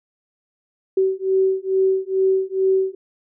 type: beating tone pair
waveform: sine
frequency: 380.2 / 382.5 Hz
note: F#4 / G4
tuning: +47 / -42 cents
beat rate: 2.3 Hz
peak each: -19 dBFS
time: 0.97-2.95 s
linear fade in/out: 5 ms
effects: none